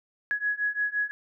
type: beating tone pair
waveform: sine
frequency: 1673 / 1678.8 Hz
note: G#6 / G#6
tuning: +12 / +18 cents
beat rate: 5.8 Hz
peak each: -29 / -28 dBFS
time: 0.31-1.11 s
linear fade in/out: 0 ms
effects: none